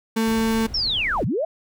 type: tone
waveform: 35% pulse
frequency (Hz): 223.9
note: A3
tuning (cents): +30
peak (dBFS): -17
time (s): 0.16-0.67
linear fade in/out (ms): 10
type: noise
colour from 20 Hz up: brown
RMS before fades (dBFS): -35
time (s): 0.26-1.25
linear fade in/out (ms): 20
type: linear two-way sweep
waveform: sine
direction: down then up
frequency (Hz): 5588 to 89.6 to 684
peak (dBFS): -20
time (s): 0.74-1.45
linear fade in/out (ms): 5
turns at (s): 1.25
effects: none